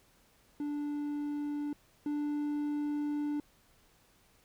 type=tone pair in turn; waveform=triangle; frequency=292.6 / 294.2 Hz; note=D4 / D4; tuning=-6 / +3 cents; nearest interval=unison; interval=9 cents; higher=second; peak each=-31 / -29 dBFS; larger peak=second; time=0.6-1.73 / 2.06-3.4 s; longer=second; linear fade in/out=2 ms; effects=pink hiss -66 dBFS RMS until 4.44 s